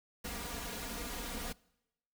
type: noise with comb filter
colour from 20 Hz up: pink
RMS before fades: -41 dBFS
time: 0.24-1.53 s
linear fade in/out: 10 ms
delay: 4.2 ms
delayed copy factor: +0.95
effects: noise-tail reverb RT60 0.9 s tail -24 dB re dry